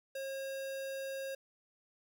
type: tone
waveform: square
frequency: 540 Hz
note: C#5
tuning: 45 cents flat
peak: -39 dBFS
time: 0.15-1.35 s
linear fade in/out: 5 ms
effects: none